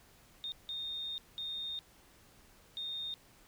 sine tone bursts at uneven times, 3672 Hz, A#7, 27 cents flat, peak -37 dBFS, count 4, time 0.44-0.52 / 0.69-1.18 / 1.38-1.79 / 2.77-3.14 s, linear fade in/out 0 ms, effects pink hiss -62 dBFS RMS until 3.47 s

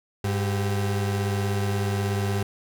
35% pulse tone pair together, 101.2 / 388.3 Hz, G#2 / G4, -44 / -16 cents, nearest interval octave + major seventh, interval 2328 cents, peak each -22 / -30 dBFS, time 0.24-2.43 s, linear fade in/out 5 ms, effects none

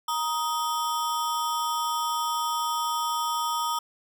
square ring-modulated tone, 1096 Hz, C#6, 20 cents flat, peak -23 dBFS, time 0.08-3.79 s, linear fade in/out 5 ms, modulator 156 Hz, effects none

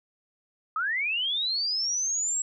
sine linear sweep, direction up, 1226 to 7700 Hz, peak -25 dBFS, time 0.76-2.42 s, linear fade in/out 2 ms, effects none

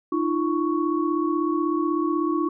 sine tone cluster, 305.2 / 341.4 / 1112 Hz, D#4 / F4 / C#6, -33 / -39 / +5 cents, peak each -24 / -24 / -28 dBFS, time 0.12-2.49 s, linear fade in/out 5 ms, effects none

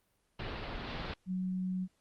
pink low-pass noise, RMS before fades -40 dBFS, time 0.39-1.14 s, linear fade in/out 5 ms, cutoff 4400 Hz, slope 48 dB/octave
sine tone, 185 Hz, F#3, in tune, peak -32 dBFS, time 1.26-1.88 s, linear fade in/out 50 ms
effects pink hiss -75 dBFS RMS until 2 s + Opus 32 kbps

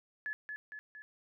sine tone with echo, 1712 Hz, A6, 48 cents flat, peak -35 dBFS, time 0.26-0.33 s, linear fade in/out 0 ms, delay 230 ms, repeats 3, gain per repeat -4 dB, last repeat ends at 1.02 s, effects none

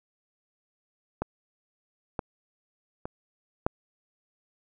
clicks, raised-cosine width 1 ms, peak -14 / -15 / -20 / -9 dBFS, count 4, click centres 1.22 / 2.192 / 3.055 / 3.665 s, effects none

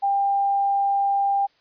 sine tone, 796 Hz, G5, 26 cents sharp, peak -18 dBFS, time 0.02-1.47 s, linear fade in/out 20 ms, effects white hiss -62 dBFS RMS until 1.6 s + resampled to 11025 Hz

